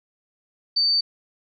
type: tone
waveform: sine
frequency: 4581 Hz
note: D8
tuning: 44 cents flat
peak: -17 dBFS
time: 0.76-1.01 s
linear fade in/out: 10 ms
effects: none